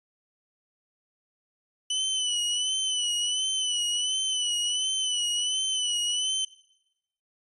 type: tone with vibrato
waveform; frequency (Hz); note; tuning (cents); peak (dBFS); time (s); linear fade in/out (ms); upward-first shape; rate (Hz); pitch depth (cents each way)
sawtooth; 2988; F#7; +16; -22; 1.9-6.45; 5; sine; 1.4; 58
effects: noise-tail reverb RT60 0.9 s tail -21 dB re dry + resampled to 24000 Hz